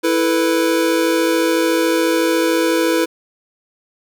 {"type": "chord", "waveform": "square", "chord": "E suspended fourth", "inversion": "none", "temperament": "equal", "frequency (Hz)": [329.6, 440, 493.9], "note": ["E4", "A4", "B4"], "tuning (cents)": [0, 0, 0], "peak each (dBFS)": [-17, -23, -19], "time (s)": [0.03, 3.06], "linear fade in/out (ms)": 20, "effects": []}